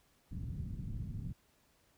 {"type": "low-pass noise", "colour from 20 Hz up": "white", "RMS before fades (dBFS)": -41, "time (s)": [0.31, 1.33], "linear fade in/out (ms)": 5, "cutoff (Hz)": 170, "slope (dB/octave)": 24, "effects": ["pink hiss -71 dBFS RMS until 1.97 s"]}